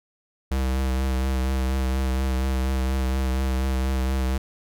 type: tone with vibrato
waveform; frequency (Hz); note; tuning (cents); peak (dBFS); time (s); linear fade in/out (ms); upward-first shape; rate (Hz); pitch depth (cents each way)
square; 65.41; C2; 0; -22; 0.51-4.38; 5; triangle; 4.2; 33
effects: none